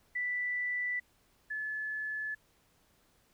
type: tone pair in turn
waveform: sine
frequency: 1975.5 / 1724.4 Hz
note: B6 / A6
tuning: 0 / -35 cents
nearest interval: major second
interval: 235 cents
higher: first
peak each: -31 / -34 dBFS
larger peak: first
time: 0.15-1 / 1.5-2.35 s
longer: neither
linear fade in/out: 10 ms
effects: pink hiss -69 dBFS RMS until 3.33 s